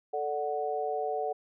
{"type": "chord", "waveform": "sine", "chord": "D major", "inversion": "second", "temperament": "equal", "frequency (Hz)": [440, 587.3, 740], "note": ["A4", "D5", "F#5"], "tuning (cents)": [0, 0, 0], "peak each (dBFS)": [-33, -36, -32], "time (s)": [0.13, 1.33], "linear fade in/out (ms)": 10, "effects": []}